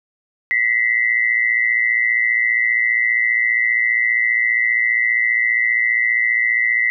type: tone pair together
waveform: sine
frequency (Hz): 1942 / 2057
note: B6 / C7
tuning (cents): -30 / -30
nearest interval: minor second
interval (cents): 100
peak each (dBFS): -17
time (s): 0.51-6.9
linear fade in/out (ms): 0
effects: none